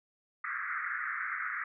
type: band-pass noise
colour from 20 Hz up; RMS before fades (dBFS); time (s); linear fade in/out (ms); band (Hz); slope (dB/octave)
pink; -36; 0.44-1.64; 5; 1200 to 2100; 96
effects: none